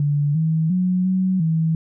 sine tone with pitch steps, 145.3 / 159.9 / 182.8 / 186.9 / 161.4 Hz, D3 / D#3 / F#3 / F#3 / E3, -18 / +48 / -21 / +18 / -36 cents, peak -16 dBFS, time 0-1.75 s, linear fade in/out 2 ms, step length 350 ms, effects none

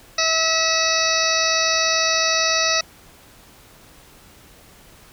harmonic tone, 647 Hz, E5, 32 cents flat, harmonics 1 / 2 / 3 / 4 / 6 / 7 / 8 / 9, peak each -25 / -25 / -25 / -25 / -25 / -25 / -25 / -25 dBFS, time 0.18-2.81 s, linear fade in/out 5 ms, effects pink hiss -48 dBFS RMS until 5.12 s

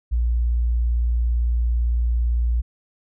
sine tone, 58.9 Hz, A#1, 19 cents sharp, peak -17 dBFS, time 0.11-2.62 s, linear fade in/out 20 ms, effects none

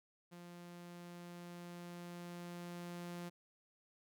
sawtooth tone with level ramp, 174.4 Hz, F3, 2 cents flat, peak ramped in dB -48 to -40 dBFS, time 0.31-3.3 s, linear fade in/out 20 ms, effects none

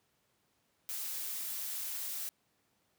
blue noise, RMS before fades -39 dBFS, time 0.89-2.29 s, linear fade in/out 0 ms, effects pink hiss -75 dBFS RMS until 2.98 s + high-pass 100 Hz 12 dB/octave

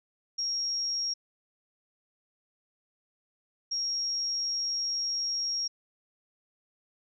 sine tone bursts at uneven times, 5588 Hz, F8, in tune, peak -28 dBFS, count 2, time 0.38-1.14 / 3.71-5.68 s, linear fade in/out 10 ms, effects none

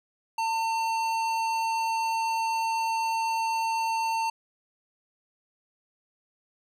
sine tone with tanh clipping, 902 Hz, A5, 43 cents sharp, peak -27 dBFS, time 0.38-4.3 s, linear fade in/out 5 ms, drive 17 dB, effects none

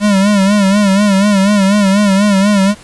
square tone with vibrato, 200 Hz, G3, 35 cents sharp, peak -8 dBFS, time 0-2.75 s, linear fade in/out 50 ms, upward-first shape sine, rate 4.1 Hz, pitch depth 82 cents each way, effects pink hiss -38 dBFS RMS until 2.83 s + resampled to 24000 Hz

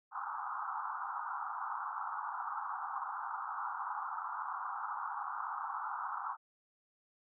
white band-pass noise, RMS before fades -40 dBFS, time 0.11-6.37 s, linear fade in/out 50 ms, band 790 to 1400 Hz, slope 96 dB/octave, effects none

